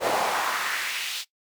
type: noise with high-pass filter sweep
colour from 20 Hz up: brown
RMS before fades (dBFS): -27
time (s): 0-1.25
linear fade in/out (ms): 50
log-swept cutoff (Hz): 530 to 3700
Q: 1.8
effects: noise-tail reverb RT60 0.1 s tail -18 dB re dry